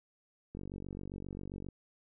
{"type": "click train", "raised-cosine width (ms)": 3, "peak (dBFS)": -30, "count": 55, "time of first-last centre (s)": [0.55, 1.687], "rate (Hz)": 47.5, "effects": []}